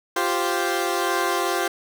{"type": "chord", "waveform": "15% pulse", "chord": "F suspended second", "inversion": "none", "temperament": "equal", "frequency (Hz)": [349.2, 392, 523.3], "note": ["F4", "G4", "C5"], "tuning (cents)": [0, 0, 0], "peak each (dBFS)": [-18, -19, -22], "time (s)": [0.16, 1.68], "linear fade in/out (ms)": 5, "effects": []}